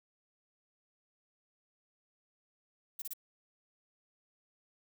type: noise bursts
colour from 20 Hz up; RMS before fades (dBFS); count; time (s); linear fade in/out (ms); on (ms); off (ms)
violet; -40; 3; 2.99-3.135; 5; 29; 29
effects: none